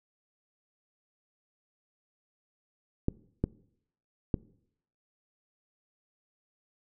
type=clicks; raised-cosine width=3 ms; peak=-13 dBFS; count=3; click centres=3.084 / 3.44 / 4.342 s; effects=noise-tail reverb RT60 0.7 s tail -22 dB re dry